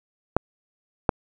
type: clicks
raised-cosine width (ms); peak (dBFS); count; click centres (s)
1; -3; 2; 0.366 / 1.092
effects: none

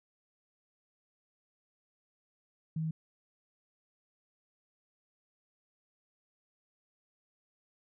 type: tone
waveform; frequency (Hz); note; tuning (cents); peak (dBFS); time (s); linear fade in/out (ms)
sine; 159.4; D#3; +42; -31; 2.76-2.91; 5
effects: none

